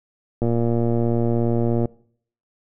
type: click train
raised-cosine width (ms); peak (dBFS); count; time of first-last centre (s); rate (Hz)
2; -9; 169; 0.42-1.856; 117
effects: noise-tail reverb RT60 0.6 s tail -23 dB re dry